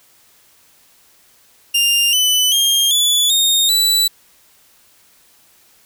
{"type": "tone with pitch steps", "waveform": "sawtooth", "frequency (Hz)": [2800, 3001, 3216, 3447, 3695, 3960], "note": ["F7", "F#7", "G7", "A7", "A#7", "B7"], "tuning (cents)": [4, 24, 44, -36, -16, 4], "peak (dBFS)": -9, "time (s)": [1.74, 4.08], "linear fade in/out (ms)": 10, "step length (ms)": 390, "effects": ["white hiss -52 dBFS RMS until 5.85 s"]}